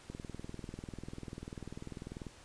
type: click train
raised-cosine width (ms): 3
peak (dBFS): -30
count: 45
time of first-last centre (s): 0.1-2.267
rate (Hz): 20.3
effects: pink hiss -57 dBFS RMS until 2.44 s + resampled to 22050 Hz